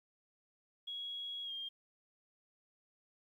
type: tone with pitch glide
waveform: sine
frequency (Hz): 3322 to 3211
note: G#7 to G7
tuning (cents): 0 to +41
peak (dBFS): -40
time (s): 0.87-1.69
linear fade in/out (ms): 10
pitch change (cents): -59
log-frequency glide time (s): 1.44-1.52
effects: 12-bit